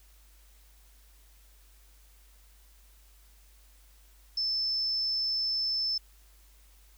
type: tone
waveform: sine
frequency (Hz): 5274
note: E8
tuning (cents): 0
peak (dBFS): -27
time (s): 4.37-5.98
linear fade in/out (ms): 5
effects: added 50 Hz sine -56 dBFS peak until 6.97 s + white hiss -63 dBFS RMS until 6.97 s

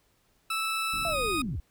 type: tone with pitch glide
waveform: 20% pulse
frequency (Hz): 1314 to 1244.6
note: E6 to D#6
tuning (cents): -6 to 0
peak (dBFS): -23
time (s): 0.5-1.42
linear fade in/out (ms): 5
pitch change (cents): -94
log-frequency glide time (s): 1.11-1.16
type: low-pass noise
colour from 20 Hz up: pink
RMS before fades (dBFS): -40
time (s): 0.93-1.56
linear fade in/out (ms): 5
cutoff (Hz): 330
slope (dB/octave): 48
type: linear sweep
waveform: sine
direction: down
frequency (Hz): 694 to 49.66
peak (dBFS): -30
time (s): 1.05-1.6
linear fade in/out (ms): 0
effects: pink hiss -68 dBFS RMS until 1.7 s

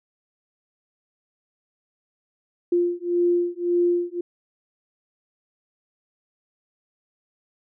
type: beating tone pair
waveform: sine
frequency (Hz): 348.7 / 350.5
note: F4 / F4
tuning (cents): -3 / +6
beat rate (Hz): 1.8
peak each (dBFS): -22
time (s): 2.72-4.21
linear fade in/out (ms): 5
effects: none

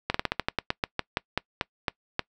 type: slowing click train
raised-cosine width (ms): 0.3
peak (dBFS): -8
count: 16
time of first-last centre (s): 0.1-2.194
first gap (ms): 44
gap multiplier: 1.15
effects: noise-tail reverb RT60 0.1 s tail -24 dB re dry

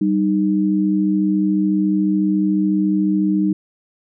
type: tone pair together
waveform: sine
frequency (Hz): 194 / 308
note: G3 / D#4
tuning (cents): -18 / -17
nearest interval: minor sixth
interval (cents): 801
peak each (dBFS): -17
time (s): 0.01-3.53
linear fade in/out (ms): 5
effects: none

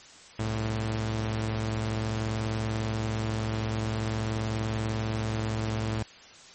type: tone pair together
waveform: sawtooth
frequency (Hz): 65.24 / 110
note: C2 / A2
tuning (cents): -4 / 0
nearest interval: major sixth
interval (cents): 904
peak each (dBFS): -33 / -24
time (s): 0.39-6.03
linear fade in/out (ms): 5
effects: white hiss -50 dBFS RMS until 6.54 s + MP3 32 kbps

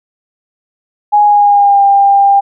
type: tone with pitch glide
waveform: sine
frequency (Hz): 830.6 to 797.2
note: G#5 to G5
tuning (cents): 0 to +29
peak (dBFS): -4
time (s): 1.12-2.41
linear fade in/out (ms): 20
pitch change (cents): -71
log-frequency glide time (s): 1.24-1.83
effects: none

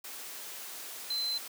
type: tone in noise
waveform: sine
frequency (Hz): 4075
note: C8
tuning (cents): -47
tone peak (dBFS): -30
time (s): 1.1-1.38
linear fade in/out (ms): 5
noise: white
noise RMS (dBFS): -43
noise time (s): 0.04-1.48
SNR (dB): +10
effects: high-pass 300 Hz 12 dB/octave

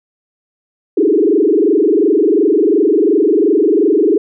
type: tone with frequency modulation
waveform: sine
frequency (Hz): 367.7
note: F#4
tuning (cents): -11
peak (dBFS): -8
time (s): 0.97-4.18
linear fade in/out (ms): 5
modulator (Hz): 22.8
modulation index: 3.1
effects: none

